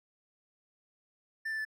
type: tone with pitch steps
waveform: triangle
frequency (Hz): 1780 / 1763.6 / 1747.4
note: A6 / A6 / A6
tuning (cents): +20 / +4 / -12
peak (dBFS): -31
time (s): 1.45-1.651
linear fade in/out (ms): 10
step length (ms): 67
effects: none